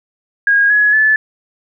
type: tone with pitch steps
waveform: sine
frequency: 1635 / 1684.9 / 1736.2 Hz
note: G#6 / G#6 / A6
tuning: -28 / +25 / -24 cents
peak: -8 dBFS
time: 0.47-1.16 s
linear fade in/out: 2 ms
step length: 230 ms
effects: none